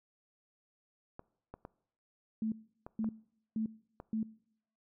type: clicks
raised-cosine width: 1 ms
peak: -31 dBFS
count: 6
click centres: 1.194 / 1.54 / 1.651 / 2.865 / 3.044 / 4.001 s
type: tone bursts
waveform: sine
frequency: 220 Hz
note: A3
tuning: in tune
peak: -31 dBFS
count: 4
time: 2.42-4.23 s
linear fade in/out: 2 ms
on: 100 ms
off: 470 ms
effects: noise-tail reverb RT60 0.7 s tail -22 dB re dry